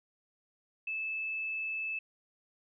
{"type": "tone", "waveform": "sine", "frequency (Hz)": 2619, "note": "E7", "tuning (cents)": -12, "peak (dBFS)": -33, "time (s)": [0.87, 1.99], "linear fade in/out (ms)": 5, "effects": []}